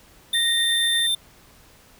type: tone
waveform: square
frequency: 3583 Hz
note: A7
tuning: 31 cents sharp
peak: -20 dBFS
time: 0.33-1.15 s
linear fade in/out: 5 ms
type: tone with tremolo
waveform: sine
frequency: 1859 Hz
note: A#6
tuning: 5 cents flat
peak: -23 dBFS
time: 0.34-1.07 s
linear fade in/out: 10 ms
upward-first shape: triangle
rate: 8.4 Hz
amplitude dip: 40%
effects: pink hiss -52 dBFS RMS until 1.99 s